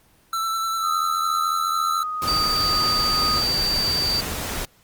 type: tone with vibrato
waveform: square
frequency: 1330 Hz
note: E6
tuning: 15 cents sharp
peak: -23 dBFS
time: 0.33-2.03 s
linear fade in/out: 2 ms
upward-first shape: triangle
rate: 10 Hz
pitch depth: 18 cents each way
type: tone with tremolo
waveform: sine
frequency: 1246 Hz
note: D#6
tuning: 2 cents sharp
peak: -22 dBFS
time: 0.81-3.43 s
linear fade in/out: 50 ms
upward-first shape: sine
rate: 2.1 Hz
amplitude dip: 25%
type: noise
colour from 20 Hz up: pink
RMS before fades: -28 dBFS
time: 2.22-4.65 s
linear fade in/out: 0 ms
type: tone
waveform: sine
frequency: 4640 Hz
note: D8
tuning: 22 cents flat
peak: -20 dBFS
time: 2.27-4.21 s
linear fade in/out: 10 ms
effects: pink hiss -57 dBFS RMS until 4.83 s + Opus 24 kbps